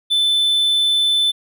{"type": "tone", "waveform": "triangle", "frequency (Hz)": 3520, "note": "A7", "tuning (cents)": 0, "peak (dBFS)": -12, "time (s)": [0.1, 1.32], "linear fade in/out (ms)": 20, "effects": []}